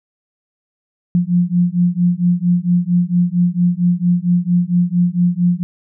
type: beating tone pair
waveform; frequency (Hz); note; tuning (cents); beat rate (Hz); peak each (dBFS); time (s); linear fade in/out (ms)
sine; 174 / 178.4; F3 / F3; -6 / +37; 4.4; -15; 1.15-5.63; 0
effects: none